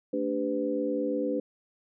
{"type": "tone cluster", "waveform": "sine", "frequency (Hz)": [222.6, 291.3, 396.9, 503], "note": ["A3", "D4", "G4", "B4"], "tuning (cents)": [20, -14, 22, 32], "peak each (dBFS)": [-36, -30, -35, -30], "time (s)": [0.13, 1.4], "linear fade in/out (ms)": 5, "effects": []}